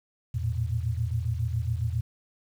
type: tone cluster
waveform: sine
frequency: 83 / 111.3 / 118.6 Hz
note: E2 / A2 / A#2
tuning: +12 / +20 / +30 cents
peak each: -30 dBFS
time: 0.34-2.01 s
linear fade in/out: 10 ms
effects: 9-bit